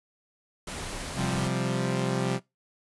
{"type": "noise", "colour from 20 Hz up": "pink", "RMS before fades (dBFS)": -36, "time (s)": [0.67, 1.48], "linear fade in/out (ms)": 5}
{"type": "chord", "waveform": "sawtooth", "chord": "C suspended fourth", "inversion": "none", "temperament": "equal", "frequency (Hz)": [130.81, 174.61, 196], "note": ["C3", "F3", "G3"], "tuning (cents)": [0, 0, 0], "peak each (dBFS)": [-25, -27, -28], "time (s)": [1.15, 2.4], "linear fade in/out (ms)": 50}
{"effects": ["noise-tail reverb RT60 0.2 s tail -21 dB re dry", "resampled to 24000 Hz"]}